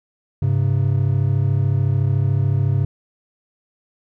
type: tone pair together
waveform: triangle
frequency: 100.91 / 134.7 Hz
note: G#2 / C#3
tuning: -49 / -49 cents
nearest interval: perfect fourth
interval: 500 cents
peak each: -16 dBFS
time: 0.42-2.85 s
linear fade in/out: 5 ms
effects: none